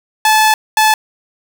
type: tone bursts at uneven times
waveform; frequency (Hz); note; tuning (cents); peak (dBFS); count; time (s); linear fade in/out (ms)
sawtooth; 867; A5; -26; -4; 2; 0.25-0.54 / 0.77-0.94; 2
effects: none